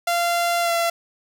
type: tone with pitch glide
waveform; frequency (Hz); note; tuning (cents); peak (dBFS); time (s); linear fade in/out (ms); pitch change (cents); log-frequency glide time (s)
sawtooth; 690 to 678.9; F5 to F5; -21 to -49; -15; 0.07-0.9; 5; -28; 0.61-0.72
effects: none